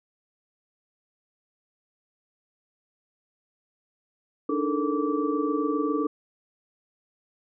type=tone cluster; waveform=sine; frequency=291.3 / 311.1 / 432.5 / 459.9 / 1160 Hz; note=D4 / D#4 / A4 / A#4 / D6; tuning=-14 / 0 / -30 / -23 / -22 cents; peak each=-27 / -30 / -30 / -31 / -32 dBFS; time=4.49-6.07 s; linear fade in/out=5 ms; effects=none